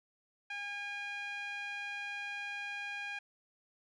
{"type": "tone with band-pass filter", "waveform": "sawtooth", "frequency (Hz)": 813, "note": "G#5", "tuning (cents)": -37, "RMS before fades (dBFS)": -41, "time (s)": [0.5, 3.19], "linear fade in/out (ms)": 5, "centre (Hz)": 2100, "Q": 5.5, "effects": ["resampled to 24000 Hz"]}